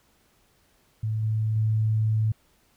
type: tone with level steps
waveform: sine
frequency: 109.3 Hz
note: A2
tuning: 11 cents flat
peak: -24 / -22 / -20 dBFS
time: 1.03-2.32 s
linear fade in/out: 5 ms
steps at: 1.23 / 1.56 s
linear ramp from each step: 2 ms
effects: pink hiss -64 dBFS RMS until 2.76 s